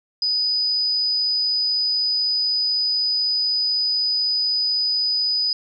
sine tone, 4978 Hz, D#8, in tune, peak -18 dBFS, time 0.22-5.53 s, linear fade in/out 2 ms, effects none

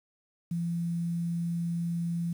sine tone with quantisation, 170.1 Hz, F3, 45 cents flat, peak -28 dBFS, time 0.51-2.33 s, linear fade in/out 5 ms, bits 9, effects none

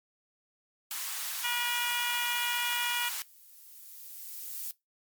white high-pass noise, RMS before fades -36 dBFS, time 0.91-3.22 s, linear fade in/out 0 ms, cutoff 830 Hz, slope 24 dB/octave
harmonic tone, 481 Hz, B4, 46 cents flat, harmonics 2 / 3 / 4 / 5 / 6 / 7, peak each -36 / -37 / -38 / -35 / -35 / -38 dBFS, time 1.43-3.1 s, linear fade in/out 20 ms
violet noise with exponential growth, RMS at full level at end -36 dBFS, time 1.95-4.71 s, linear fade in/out 2 ms, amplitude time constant 600 ms
effects noise-tail reverb RT60 0.2 s tail -21 dB re dry + MP3 96 kbps

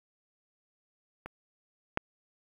clicks, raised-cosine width 0.5 ms, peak -25 / -12 dBFS, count 2, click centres 1.26 / 1.974 s, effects 9-bit

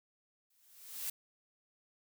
blue noise with exponential growth, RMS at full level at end -36 dBFS, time 0.5-1.1 s, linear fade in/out 5 ms, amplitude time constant 130 ms, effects none

